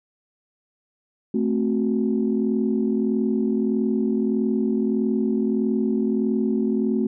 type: chord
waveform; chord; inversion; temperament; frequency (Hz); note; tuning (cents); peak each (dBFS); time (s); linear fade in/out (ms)
sine; F# diminished; first; equal; 220 / 261.6 / 370; A3 / C4 / F#4; 0 / 0 / 0; -21 / -24 / -25; 1.34-7.07; 5
effects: tanh soft clip ceiling -10 dBFS